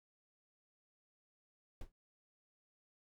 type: noise with exponential decay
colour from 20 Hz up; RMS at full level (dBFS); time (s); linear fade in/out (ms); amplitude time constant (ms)
brown; -39; 1.81-1.92; 2; 23
effects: none